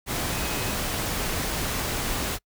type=tone in noise; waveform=sine; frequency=2531 Hz; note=D#7; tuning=29 cents sharp; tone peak=-38 dBFS; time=0.3-0.75 s; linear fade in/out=50 ms; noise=pink; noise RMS=-28 dBFS; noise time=0.06-2.39 s; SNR=-13 dB; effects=noise-tail reverb RT60 0.1 s tail -26 dB re dry